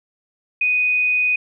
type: tone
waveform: sine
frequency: 2489 Hz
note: D#7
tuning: in tune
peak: -15 dBFS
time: 0.61-1.36 s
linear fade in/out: 5 ms
effects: none